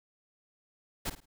pink noise with echo, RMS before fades -33 dBFS, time 1.05-1.1 s, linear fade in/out 10 ms, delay 53 ms, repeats 3, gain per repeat -11 dB, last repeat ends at 1.259 s, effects none

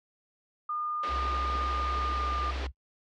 sine tone with pitch glide, 1215 to 1203.1 Hz, D#6 to D6, -42 to +41 cents, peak -30 dBFS, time 0.69-2.51 s, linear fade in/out 5 ms, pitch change -17 cents, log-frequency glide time 2.01-2.35 s
pink band-pass noise, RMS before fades -40 dBFS, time 1.03-2.67 s, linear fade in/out 5 ms, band 270 to 4300 Hz, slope 24 dB/octave
sine tone, 65.41 Hz, C2, in tune, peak -32 dBFS, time 1.08-2.72 s, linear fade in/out 50 ms
clicks, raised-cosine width 2 ms, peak -32 dBFS, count 4, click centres 1.5 / 1.555 / 1.986 / 2.39 s
effects noise-tail reverb RT60 0.1 s tail -21 dB re dry

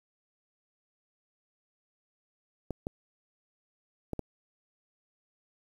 clicks, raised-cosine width 2 ms, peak -20 dBFS, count 4, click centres 2.707 / 2.869 / 4.133 / 4.193 s, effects 9-bit

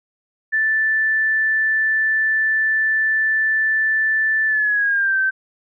sine tone with pitch glide, 1760 to 1550 Hz, A6 to G6, 0 to -20 cents, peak -15 dBFS, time 0.52-5.31 s, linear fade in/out 20 ms, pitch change -220 cents, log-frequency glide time 4.47-5.19 s, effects none

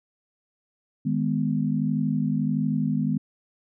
sine chord, G# minor, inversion second, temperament just, 155.74 / 207.7 / 249.2 Hz, D#3 / G#3 / B3, +2 / 0 / +16 cents, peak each -26 dBFS, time 1.05-3.18 s, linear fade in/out 10 ms, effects none

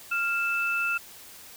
sine tone pair together, 1393.3 / 2637 Hz, F6 / E7, -4 / 0 cents, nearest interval major seventh, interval 1104 cents, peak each -27 dBFS, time 0.11-0.98 s, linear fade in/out 10 ms, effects white hiss -47 dBFS RMS until 1.56 s

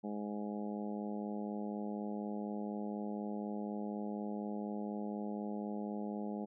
harmonic tone, 104.1 Hz, G#2, 5 cents sharp, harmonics 2 / 3 / 4 / 5 / 6 / 7 / 8, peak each -39 / -46 / -47 / -49 / -51 / -51 / -51 dBFS, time 0.03-6.46 s, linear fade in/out 20 ms, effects none

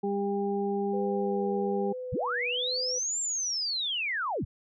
harmonic tone, 200.2 Hz, G3, 37 cents sharp, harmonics 1 / 2 / 4, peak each -31 / -29 / -35 dBFS, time 0.03-1.93 s, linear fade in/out 10 ms
sine tone with vibrato, 496.5 Hz, B4, 9 cents sharp, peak -34 dBFS, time 0.93-2.99 s, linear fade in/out 10 ms, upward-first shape sine, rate 1.2 Hz, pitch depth 34 cents each way
sine linear two-way sweep, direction up then down, 30.87 to 7459 to 30.87 Hz, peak -28 dBFS, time 2.12-4.45 s, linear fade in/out 10 ms, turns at 3.2 s
effects none

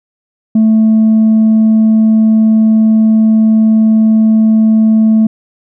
triangle tone with tanh clipping, 219.8 Hz, A3, 2 cents flat, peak -5 dBFS, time 0.55-5.27 s, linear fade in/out 5 ms, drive 6 dB, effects none

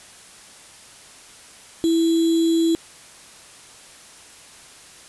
sine tone with sample-and-hold, 329.6 Hz, E4, in tune, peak -15 dBFS, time 1.84-2.75 s, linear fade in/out 0 ms, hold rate 3675 Hz, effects white hiss -45 dBFS RMS until 5.08 s + resampled to 24000 Hz

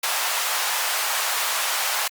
pink high-pass noise, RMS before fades -24 dBFS, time 0.03-2.08 s, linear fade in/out 5 ms, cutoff 730 Hz, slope 24 dB/octave, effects Opus 48 kbps

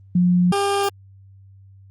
sine / 20% pulse tone pair in turn, 178.2 / 400 Hz, F3 / G4, +35 / +35 cents, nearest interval octave + major second, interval 1400 cents, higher second, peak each -13 dBFS, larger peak neither, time 0.15-0.52 / 0.52-0.89 s, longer neither, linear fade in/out 5 ms, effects added 97 Hz sine -44 dBFS peak until 1.9 s + Opus 32 kbps

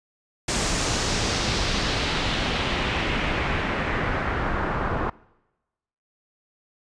pink noise with low-pass filter sweep, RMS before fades -25 dBFS, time 0.48-5.1 s, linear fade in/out 5 ms, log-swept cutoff 7700 to 1200 Hz, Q 1.6, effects noise-tail reverb RT60 1.0 s tail -23 dB re dry + resampled to 22050 Hz

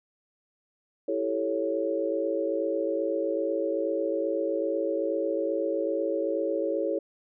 sine chord, A dominant seventh, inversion second, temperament equal, 329.6 / 392 / 440 / 554.4 Hz, E4 / G4 / A4 / C#5, 0 / 0 / 0 / 0 cents, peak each -31 / -33 / -31 / -29 dBFS, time 1.08-6.99 s, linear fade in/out 5 ms, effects none

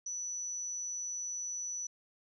sine tone, 5940 Hz, F#8, 6 cents sharp, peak -36 dBFS, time 0.06-1.87 s, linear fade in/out 5 ms, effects none

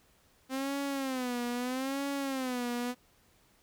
sawtooth tone with vibrato, 259.9 Hz, C4, 11 cents flat, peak -28 dBFS, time 0.49-2.95 s, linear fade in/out 50 ms, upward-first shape sine, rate 0.78 Hz, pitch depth 130 cents each way, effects pink hiss -66 dBFS RMS until 3.62 s

